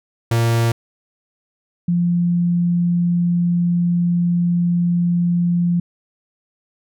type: tone pair in turn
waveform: 45% pulse / sine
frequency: 116 / 173.8 Hz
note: A#2 / F3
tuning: -8 / -8 cents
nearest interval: perfect fifth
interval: 700 cents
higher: second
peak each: -14 dBFS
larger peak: neither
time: 0.31-0.72 / 1.88-5.8 s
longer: second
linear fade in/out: 5 ms
effects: none